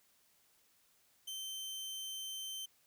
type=tone; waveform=sawtooth; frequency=3100 Hz; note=G7; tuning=20 cents flat; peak=-38 dBFS; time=1.27-2.66 s; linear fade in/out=10 ms; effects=white hiss -71 dBFS RMS until 2.86 s